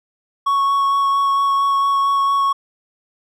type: tone with vibrato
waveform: triangle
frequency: 1108.7 Hz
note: C#6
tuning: in tune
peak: -12 dBFS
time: 0.46-2.53 s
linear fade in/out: 10 ms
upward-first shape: sine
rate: 4.4 Hz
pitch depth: 9 cents each way
effects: none